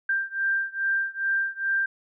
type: beating tone pair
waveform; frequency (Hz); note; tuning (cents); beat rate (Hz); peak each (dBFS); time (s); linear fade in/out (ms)
sine; 1580 / 1582.4; G6 / G6; +13 / +16; 2.4; -26 / -27; 0.09-1.86; 5
effects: none